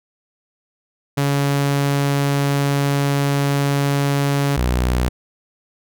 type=tone pair in turn; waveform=sawtooth; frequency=141 / 61.75 Hz; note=C#3 / B1; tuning=+30 / 0 cents; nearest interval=octave + major second; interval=1430 cents; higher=first; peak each=-12 dBFS; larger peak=neither; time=1.17-4.57 / 4.57-5.09 s; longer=first; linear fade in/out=10 ms; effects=none